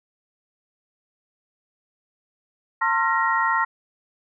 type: tone cluster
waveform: sine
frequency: 904 / 1066 / 1371 / 1882 Hz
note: A5 / C6 / F6 / A#6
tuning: +47 / +32 / -32 / +16 cents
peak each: -24 dBFS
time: 2.81-3.65 s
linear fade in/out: 10 ms
effects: none